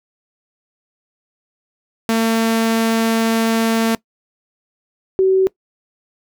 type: tone pair in turn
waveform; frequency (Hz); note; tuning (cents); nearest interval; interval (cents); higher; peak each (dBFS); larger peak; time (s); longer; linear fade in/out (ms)
sawtooth / sine; 225.9 / 379.9; A3 / F#4; +46 / +46; major sixth; 900; second; -10; neither; 2.09-3.95 / 5.19-5.47; first; 0
effects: noise-tail reverb RT60 0.1 s tail -21 dB re dry